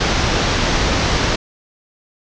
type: low-pass noise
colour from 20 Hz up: pink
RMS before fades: -17 dBFS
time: 0-1.36 s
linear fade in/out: 10 ms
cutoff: 6300 Hz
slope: 48 dB/octave
effects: none